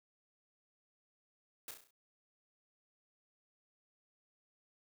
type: noise with echo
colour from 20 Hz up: white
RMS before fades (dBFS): -45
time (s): 1.68-1.71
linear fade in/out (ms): 2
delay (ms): 33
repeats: 6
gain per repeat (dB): -5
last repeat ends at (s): 1.908
effects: none